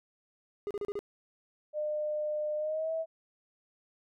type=tone bursts; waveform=triangle; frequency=409.1 Hz; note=G#4; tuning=26 cents flat; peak=-30 dBFS; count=5; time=0.67-0.991 s; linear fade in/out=0 ms; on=37 ms; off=34 ms
type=tone with pitch glide; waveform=sine; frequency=604 to 647.4 Hz; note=D5 to E5; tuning=+48 to -31 cents; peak=-30 dBFS; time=1.73-3.06 s; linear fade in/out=50 ms; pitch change=+121 cents; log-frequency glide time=2.57-2.92 s
effects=none